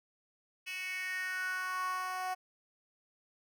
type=tone with high-pass filter sweep; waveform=10% pulse; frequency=370 Hz; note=F#4; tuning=in tune; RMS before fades=-37 dBFS; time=0.66-2.35 s; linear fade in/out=20 ms; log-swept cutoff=2700 to 760 Hz; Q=4.9; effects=none

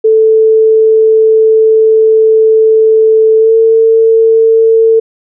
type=tone with pitch glide; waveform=sine; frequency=440.5 to 449.2 Hz; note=A4 to A4; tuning=+2 to +36 cents; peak=-3 dBFS; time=0.04-5 s; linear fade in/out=10 ms; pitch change=+34 cents; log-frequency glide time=3.38-3.53 s; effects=none

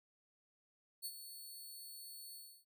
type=tone with ADSR envelope; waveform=10% pulse; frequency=4424 Hz; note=C#8; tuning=4 cents flat; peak=-33 dBFS; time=1.02-2.65 s; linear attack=33 ms; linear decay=55 ms; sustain=-10 dB; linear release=300 ms; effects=none

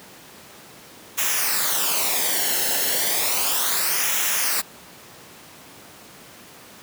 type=noise with flanger; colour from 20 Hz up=white; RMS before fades=-22 dBFS; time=1.17-4.62 s; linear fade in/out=20 ms; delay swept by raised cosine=0.22 to 0.85 ms; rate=0.33 Hz; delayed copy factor=-0.65; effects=pink hiss -44 dBFS RMS until 6.82 s + high-pass 150 Hz 12 dB/octave

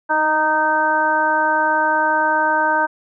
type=harmonic tone with a mistuned harmonic; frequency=309.2 Hz; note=D#4; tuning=11 cents flat; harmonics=1 / 2 / 3 / 4 / 5; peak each=-28 / -23 / -17 / -26 / -19 dBFS; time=0.09-2.87 s; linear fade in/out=20 ms; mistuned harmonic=1; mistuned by=+20 cents; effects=none

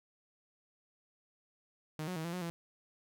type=tone with pitch steps; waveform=sawtooth; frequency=155 / 182.4 / 159.5 / 170.3 / 181.3 / 168.8 Hz; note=D#3 / F#3 / D#3 / F3 / F#3 / E3; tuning=-6 / -24 / +43 / -43 / -35 / +41 cents; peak=-33 dBFS; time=1.99-2.5 s; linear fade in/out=0 ms; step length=85 ms; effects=none

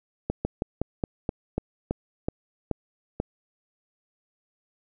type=slowing click train; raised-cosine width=2 ms; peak=-12 dBFS; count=11; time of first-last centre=0.3-3.201 s; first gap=150 ms; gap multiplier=1.14; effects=none

